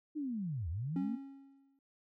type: linear two-way sweep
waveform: sine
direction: down then up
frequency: 313.7 to 74 to 246.4 Hz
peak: -35 dBFS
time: 0.15-1.17 s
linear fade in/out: 20 ms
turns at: 0.69 s
type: tone with exponential decay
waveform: triangle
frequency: 273.8 Hz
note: C#4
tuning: 21 cents flat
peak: -30 dBFS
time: 0.96-1.79 s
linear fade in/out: 2 ms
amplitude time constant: 180 ms
effects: none